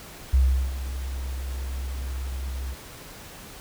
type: tone with ADSR envelope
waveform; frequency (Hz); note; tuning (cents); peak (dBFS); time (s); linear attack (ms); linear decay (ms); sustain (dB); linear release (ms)
sine; 65.41; C2; 0; -14; 0.33-2.76; 11; 380; -14; 49
effects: pink hiss -43 dBFS RMS until 3.6 s